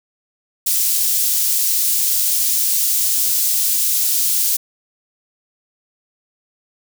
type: high-pass noise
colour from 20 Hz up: white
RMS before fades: -17 dBFS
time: 0.66-4.57 s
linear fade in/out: 10 ms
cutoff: 5500 Hz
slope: 12 dB/octave
effects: none